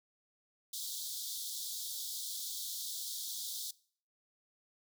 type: high-pass noise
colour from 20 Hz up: pink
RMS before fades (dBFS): -41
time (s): 0.73-3.71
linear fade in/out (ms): 5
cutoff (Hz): 3400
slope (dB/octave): 96
effects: noise-tail reverb RT60 0.5 s tail -21 dB re dry